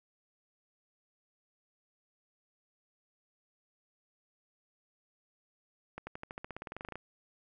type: accelerating click train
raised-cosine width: 0.5 ms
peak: -26 dBFS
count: 18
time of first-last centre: 5.98-6.956 s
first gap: 90 ms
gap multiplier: 0.94
effects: none